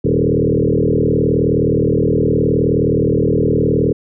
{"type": "tone with frequency modulation", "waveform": "sine", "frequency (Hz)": 284.6, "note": "C#4", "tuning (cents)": 46, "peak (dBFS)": -11, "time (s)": [0.04, 3.93], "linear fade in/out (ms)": 10, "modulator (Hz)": 39.2, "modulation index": 4.9, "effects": []}